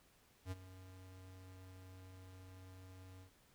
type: tone with ADSR envelope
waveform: square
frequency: 93.1 Hz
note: F#2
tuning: 11 cents sharp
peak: -40 dBFS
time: 0.45-3.31 s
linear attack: 65 ms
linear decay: 28 ms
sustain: -15 dB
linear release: 95 ms
effects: pink hiss -70 dBFS RMS until 3.54 s

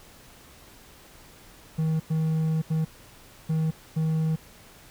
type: tone bursts at uneven times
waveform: triangle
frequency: 158.9 Hz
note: D#3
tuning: 37 cents sharp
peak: -20 dBFS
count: 5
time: 1.78-2 / 2.1-2.62 / 2.7-2.85 / 3.49-3.71 / 3.96-4.36 s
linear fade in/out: 10 ms
effects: pink hiss -51 dBFS RMS until 4.9 s

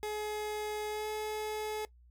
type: tone with pitch glide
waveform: 30% pulse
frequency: 423.3 to 428.2 Hz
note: G#4 to A4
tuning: +33 to -47 cents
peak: -32 dBFS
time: 0.03-1.85 s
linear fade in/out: 0 ms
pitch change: +20 cents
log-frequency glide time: 0.89-1.08 s
effects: noise-tail reverb RT60 0.1 s tail -20 dB re dry + added 60 Hz sine -57 dBFS peak until 2.1 s

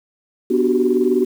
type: chord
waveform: sine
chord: G major seventh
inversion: first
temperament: equal with one note detuned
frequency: 246.9 / 293.7 / 370 / 389.3 Hz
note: B3 / D4 / F#4 / G4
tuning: 0 / 0 / 0 / -12 cents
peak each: -19 / -22 / -16 / -20 dBFS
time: 0.5-1.25 s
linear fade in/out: 10 ms
effects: tanh soft clip ceiling -3 dBFS + 7-bit

